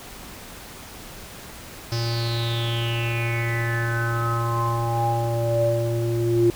square tone with low-pass filter sweep, 116.54 Hz, A#2, in tune, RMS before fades -23 dBFS, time 1.92-6.5 s, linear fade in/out 0 ms, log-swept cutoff 5200 to 350 Hz, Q 9.2, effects pink hiss -40 dBFS RMS until 6.55 s

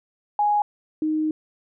sine tone pair in turn, 830.6 / 310.3 Hz, G#5 / D#4, 0 / -5 cents, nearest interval octave + perfect fourth, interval 1705 cents, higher first, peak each -17 / -20 dBFS, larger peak first, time 0.39-0.62 / 1.02-1.31 s, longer second, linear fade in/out 2 ms, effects none

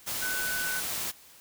sine tone in noise, 1500 Hz, F#6, 23 cents sharp, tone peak -31 dBFS, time 0.21-0.81 s, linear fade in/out 20 ms, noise white, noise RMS -33 dBFS, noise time 0.06-1.12 s, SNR -1 dB, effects white hiss -54 dBFS RMS until 1.4 s

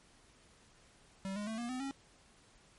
square tone with pitch steps, 193.1 / 207 / 221.8 / 237.7 / 254.8 / 273.1 Hz, G3 / G#3 / A3 / A#3 / C4 / C#4, -26 / -5 / +14 / +34 / -46 / -26 cents, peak -38 dBFS, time 1.25-1.91 s, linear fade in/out 0 ms, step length 110 ms, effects pink hiss -64 dBFS RMS until 2.78 s + MP3 48 kbps

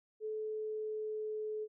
sine tone with pitch glide, 432.7 to 429.2 Hz, A4 to A4, -29 to -43 cents, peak -36 dBFS, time 0.2-1.68 s, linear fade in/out 50 ms, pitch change -14 cents, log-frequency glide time 0.32-1.56 s, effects none

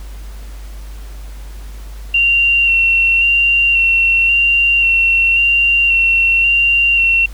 sine tone with vibrato, 2745 Hz, F7, 31 cents flat, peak -9 dBFS, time 2.14-7.26 s, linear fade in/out 5 ms, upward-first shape square, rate 0.93 Hz, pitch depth 15 cents each way, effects added 50 Hz sine -27 dBFS peak until 7.33 s + pink hiss -42 dBFS RMS until 7.33 s

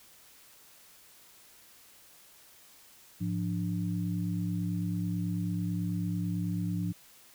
sine tone cluster, 105.7 / 174.8 / 293.4 Hz, G#2 / F3 / D4, +31 / +2 / -2 cents, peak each -34 / -31 / -39 dBFS, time 3.2-6.93 s, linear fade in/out 20 ms, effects white hiss -57 dBFS RMS until 7.34 s

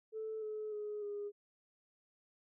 sine tone with pitch steps, 438.3 / 428.8 / 419.5 / 410.4 Hz, A4 / A4 / G#4 / G#4, -7 / -45 / +17 / -21 cents, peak -38 dBFS, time 0.12-1.32 s, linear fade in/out 50 ms, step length 300 ms, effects tanh soft clip ceiling -34 dBFS

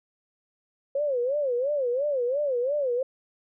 sine tone with vibrato, 534 Hz, C5, 35 cents sharp, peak -23 dBFS, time 0.95-3.03 s, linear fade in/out 5 ms, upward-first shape sine, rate 2.9 Hz, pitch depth 190 cents each way, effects none

